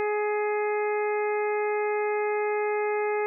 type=harmonic tone; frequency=419.4 Hz; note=G#4; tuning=17 cents sharp; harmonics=1 / 2 / 3 / 4 / 5 / 6; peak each=-25 / -31 / -38 / -39 / -36 / -42 dBFS; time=0-3.26 s; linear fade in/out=0 ms; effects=none